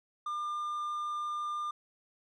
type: tone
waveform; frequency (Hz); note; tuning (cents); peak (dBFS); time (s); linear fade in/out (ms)
triangle; 1201; D6; +38; -31; 0.26-1.71; 5
effects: resampled to 24000 Hz